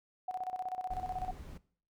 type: tone with tremolo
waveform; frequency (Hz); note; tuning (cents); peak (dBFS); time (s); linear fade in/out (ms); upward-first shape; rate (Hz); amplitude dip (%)
sine; 740; F#5; 0; -33; 0.28-1.31; 5; square; 16; 70
type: noise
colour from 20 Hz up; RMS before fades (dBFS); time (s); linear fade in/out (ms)
brown; -45; 0.9-1.58; 10
effects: noise-tail reverb RT60 0.5 s tail -19 dB re dry